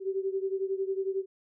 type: beating tone pair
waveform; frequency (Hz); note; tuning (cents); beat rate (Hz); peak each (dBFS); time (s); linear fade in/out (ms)
sine; 382.7 / 393.7; G4 / G4; -42 / +8; 11; -30 / -33; 0-1.26; 50
effects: none